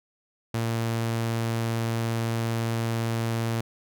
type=tone; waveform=sawtooth; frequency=114.7 Hz; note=A#2; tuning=28 cents flat; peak=-21 dBFS; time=0.54-3.61 s; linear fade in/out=5 ms; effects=none